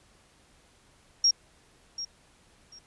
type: tone with echo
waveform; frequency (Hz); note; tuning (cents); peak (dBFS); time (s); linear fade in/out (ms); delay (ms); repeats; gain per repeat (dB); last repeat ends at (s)
sine; 5588; F8; 0; -18; 1.24-1.31; 5; 740; 2; -14; 2.79
effects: pink hiss -61 dBFS RMS until 2.86 s + resampled to 24000 Hz